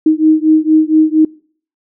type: beating tone pair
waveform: sine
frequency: 311.1 / 315.4 Hz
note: D#4 / D#4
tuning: 0 / +24 cents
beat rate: 4.3 Hz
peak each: -10 dBFS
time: 0.06-1.25 s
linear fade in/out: 5 ms
effects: noise-tail reverb RT60 0.5 s tail -24 dB re dry